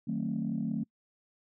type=chord; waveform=sine; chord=D# diminished seventh; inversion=none; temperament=just; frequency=155.56 / 186.68 / 224 / 268.8 Hz; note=D#3 / F#3 / A3 / C4; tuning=0 / +16 / +31 / +47 cents; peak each=-37 / -35 / -32 / -37 dBFS; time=0.07-0.84 s; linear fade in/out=10 ms; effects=noise-tail reverb RT60 0.1 s tail -26 dB re dry + tanh soft clip ceiling -22 dBFS